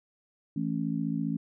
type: chord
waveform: sine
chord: A major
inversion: second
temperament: just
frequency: 165 / 220 / 275 Hz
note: E3 / A3 / C#4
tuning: +2 / 0 / -14 cents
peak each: -32 dBFS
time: 0.56-1.37 s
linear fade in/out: 5 ms
effects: none